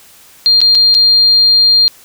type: tone with dropouts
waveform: sine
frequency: 4200 Hz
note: C8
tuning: 6 cents sharp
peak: -5 dBFS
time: 0.46-1.88 s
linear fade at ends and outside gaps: 0 ms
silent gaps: 0.605-0.615 / 0.75-0.753 / 0.943-0.949 s
effects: white hiss -42 dBFS RMS until 2.04 s